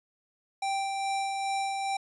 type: tone with tremolo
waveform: square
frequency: 784 Hz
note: G5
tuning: in tune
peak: -28 dBFS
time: 0.62-1.97 s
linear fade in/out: 5 ms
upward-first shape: sine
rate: 2.4 Hz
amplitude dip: 30%
effects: resampled to 24000 Hz